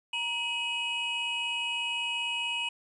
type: tone cluster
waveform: triangle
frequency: 936 / 2536 / 2919 Hz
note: A#5 / D#7 / F#7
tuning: +7 / +32 / -24 cents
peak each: -37 / -31 / -31 dBFS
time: 0.13-2.69 s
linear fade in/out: 5 ms
effects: resampled to 24000 Hz + 10-bit